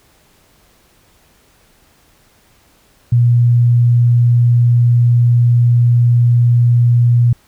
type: tone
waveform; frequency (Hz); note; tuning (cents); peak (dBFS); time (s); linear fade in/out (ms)
sine; 120; B2; -49; -7; 3.12-7.33; 5
effects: pink hiss -52 dBFS RMS until 7.47 s